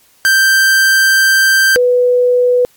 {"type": "tone pair in turn", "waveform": ["45% pulse", "sine"], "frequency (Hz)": [1568, 493.9], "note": ["G6", "B4"], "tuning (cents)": [0, 0], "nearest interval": "octave + minor sixth", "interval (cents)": 2000, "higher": "first", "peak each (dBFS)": -7, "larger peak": "neither", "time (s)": [[0.25, 1.76], [1.76, 2.65]], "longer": "first", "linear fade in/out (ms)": 0, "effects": ["white hiss -50 dBFS RMS until 2.76 s", "MP3 96 kbps"]}